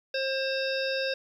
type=harmonic tone; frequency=533 Hz; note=C5; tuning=32 cents sharp; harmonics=1 / 3 / 5 / 7 / 9 / 10; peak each=-29 / -34 / -36 / -37 / -39 / -39 dBFS; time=0.14-1.14 s; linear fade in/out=5 ms; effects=10-bit